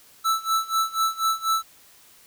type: tone with tremolo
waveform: square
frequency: 1318.5 Hz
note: E6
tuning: in tune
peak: -19 dBFS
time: 0.24-1.63 s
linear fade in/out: 20 ms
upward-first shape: sine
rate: 4.1 Hz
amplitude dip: 90%
effects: white hiss -53 dBFS RMS until 2.26 s